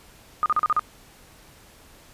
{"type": "tone bursts", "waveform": "sine", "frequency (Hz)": 1226, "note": "D#6", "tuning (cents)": -26, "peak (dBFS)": -17, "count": 6, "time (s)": [0.43, 0.794], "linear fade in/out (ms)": 0, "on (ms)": 29, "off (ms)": 38, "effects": ["pink hiss -51 dBFS RMS until 2.13 s", "resampled to 32000 Hz"]}